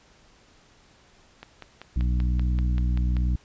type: click train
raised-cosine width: 0.3 ms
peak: -23 dBFS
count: 10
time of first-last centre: 1.43-3.167 s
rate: 5.18 Hz
type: harmonic tone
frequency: 61.1 Hz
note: B1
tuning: 18 cents flat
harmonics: 1 / 2 / 3 / 4 / 5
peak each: -21 / -31 / -33 / -42 / -41 dBFS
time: 1.96-3.36 s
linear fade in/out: 5 ms
effects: pink hiss -57 dBFS RMS until 3.44 s + resampled to 16000 Hz